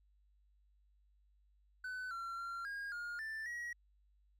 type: tone with pitch steps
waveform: triangle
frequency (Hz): 1506 / 1364 / 1376 / 1628 / 1423 / 1771 / 1908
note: F#6 / F6 / F6 / G#6 / F6 / A6 / A#6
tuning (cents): +30 / -41 / -26 / -35 / +32 / +11 / +40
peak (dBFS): -39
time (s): 1.84-3.73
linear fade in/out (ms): 5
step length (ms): 270
effects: added 50 Hz sine -68 dBFS peak until 4.39 s